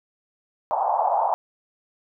pink band-pass noise, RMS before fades -22 dBFS, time 0.71-1.34 s, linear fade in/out 0 ms, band 690 to 930 Hz, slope 48 dB/octave, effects none

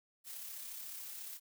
blue noise with amplitude modulation, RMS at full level -45 dBFS, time 0.24-1.4 s, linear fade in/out 50 ms, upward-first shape sine, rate 34.1 Hz, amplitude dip 30%, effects none

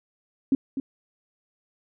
sine tone with echo, 270 Hz, C#4, 45 cents flat, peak -16 dBFS, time 0.52-0.55 s, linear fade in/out 2 ms, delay 250 ms, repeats 1, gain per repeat -9 dB, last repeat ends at 0.8 s, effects none

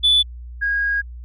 sine tone pair in turn, 3473 / 1639 Hz, A7 / G#6, -23 / -23 cents, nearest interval octave + minor second, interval 1300 cents, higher first, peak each -10 / -17 dBFS, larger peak first, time 0.03-0.23 / 0.61-1.02 s, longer second, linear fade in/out 20 ms, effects tanh soft clip ceiling -9 dBFS + added 60 Hz sine -32 dBFS peak until 1.24 s

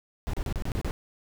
brown noise bursts, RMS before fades -29 dBFS, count 7, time 0.27-0.91 s, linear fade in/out 0 ms, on 64 ms, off 32 ms, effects none

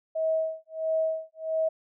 sine tone with tremolo, 640 Hz, D#5, 49 cents sharp, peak -22 dBFS, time 0.15-1.69 s, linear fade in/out 10 ms, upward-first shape sine, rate 1.5 Hz, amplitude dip 100%, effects none

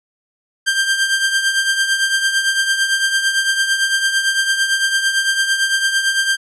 sawtooth tone with tremolo, 1582 Hz, G6, 15 cents sharp, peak -8 dBFS, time 0.66-6.37 s, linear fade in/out 20 ms, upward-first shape triangle, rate 8.9 Hz, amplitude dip 65%, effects resampled to 24000 Hz

